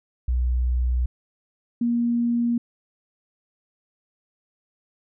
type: tone pair in turn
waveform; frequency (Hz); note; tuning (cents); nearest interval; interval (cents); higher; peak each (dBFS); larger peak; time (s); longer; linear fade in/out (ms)
sine; 61.74 / 236.8; B1 / A#3; 0 / +27; octave + major seventh; 2327; second; -19; neither; 0.28-1.06 / 1.81-2.58; first; 5
effects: none